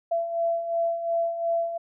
sine beating tone pair, 671 / 673.8 Hz, E5 / E5, +31 / +38 cents, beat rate 2.8 Hz, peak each -31 / -24 dBFS, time 0.11-1.78 s, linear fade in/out 10 ms, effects none

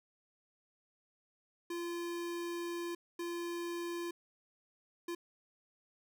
square tone bursts at uneven times, 344 Hz, F4, 26 cents flat, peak -38 dBFS, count 3, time 1.7-2.95 / 3.19-4.11 / 5.08-5.15 s, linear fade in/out 5 ms, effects none

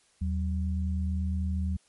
sine tone pair together, 78.95 / 187.9 Hz, D#2 / F#3, +26 / +27 cents, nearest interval octave + minor third, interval 1501 cents, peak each -27 / -33 dBFS, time 0.21-1.77 s, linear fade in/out 10 ms, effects white hiss -65 dBFS RMS until 1.88 s + MP3 48 kbps

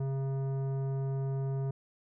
sine tone with tanh clipping, 135.4 Hz, C#3, 40 cents flat, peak -32 dBFS, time 0-1.71 s, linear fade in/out 5 ms, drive 13 dB, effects none

